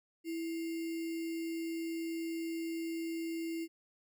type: tone with sample-and-hold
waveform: sine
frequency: 329.6 Hz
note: E4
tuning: in tune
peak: -35 dBFS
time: 0.24-3.68 s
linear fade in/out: 50 ms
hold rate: 2450 Hz
effects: none